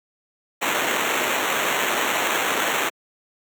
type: noise with sample-and-hold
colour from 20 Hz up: blue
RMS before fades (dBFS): -22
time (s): 0.61-2.9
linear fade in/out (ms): 20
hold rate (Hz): 4900
effects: high-pass 300 Hz 12 dB/octave